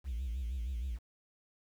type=tone with vibrato; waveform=triangle; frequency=61.5 Hz; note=B1; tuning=7 cents flat; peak=-31 dBFS; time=0.04-0.99 s; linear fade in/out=50 ms; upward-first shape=sine; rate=6.4 Hz; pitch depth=170 cents each way; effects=tanh soft clip ceiling -30 dBFS + 10-bit